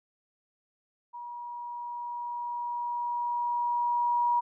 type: tone with level ramp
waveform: sine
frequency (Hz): 959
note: A#5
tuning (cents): +49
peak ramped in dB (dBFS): -38 to -22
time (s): 1.13-4.41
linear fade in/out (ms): 20
effects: none